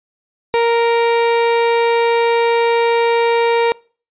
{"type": "tone", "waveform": "30% pulse", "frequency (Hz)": 466.2, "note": "A#4", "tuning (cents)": 0, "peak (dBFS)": -9, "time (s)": [0.54, 3.72], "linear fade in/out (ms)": 0, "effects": ["noise-tail reverb RT60 0.4 s tail -25 dB re dry", "resampled to 8000 Hz"]}